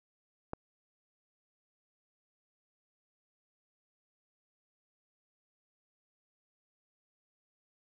click, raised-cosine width 1 ms, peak -22 dBFS, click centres 0.534 s, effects none

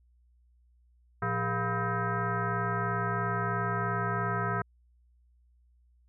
sine tone with frequency modulation, 698.5 Hz, F5, in tune, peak -27 dBFS, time 1.22-4.62 s, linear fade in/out 5 ms, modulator 292 Hz, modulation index 3.1, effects added 60 Hz sine -61 dBFS peak until 6.08 s

